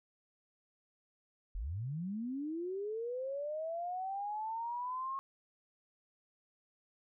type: linear sweep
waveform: sine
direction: up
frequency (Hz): 37.33 to 1089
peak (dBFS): -36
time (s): 1.55-5.19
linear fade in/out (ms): 0
effects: none